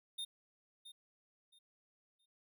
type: tone with echo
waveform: square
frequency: 3654 Hz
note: A#7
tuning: 35 cents flat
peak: -40 dBFS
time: 0.18-0.25 s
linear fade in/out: 10 ms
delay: 670 ms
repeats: 3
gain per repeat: -12 dB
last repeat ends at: 2.26 s
effects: none